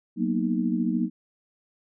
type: chord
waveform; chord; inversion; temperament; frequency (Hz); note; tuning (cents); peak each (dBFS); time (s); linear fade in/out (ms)
sine; B major seventh; second; equal; 185 / 233.1 / 246.9 / 311.1; F#3 / A#3 / B3 / D#4; 0 / 0 / 0 / 0; -28 / -26 / -30 / -29; 0.16-1.1; 50
effects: none